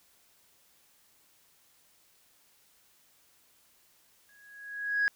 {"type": "tone with exponential growth", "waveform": "sine", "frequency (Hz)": 1659, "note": "G#6", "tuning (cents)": -2, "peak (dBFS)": -20, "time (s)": [4.29, 5.08], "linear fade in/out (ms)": 0, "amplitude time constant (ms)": 170, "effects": ["tanh soft clip ceiling -21 dBFS", "white hiss -65 dBFS RMS until 5.15 s"]}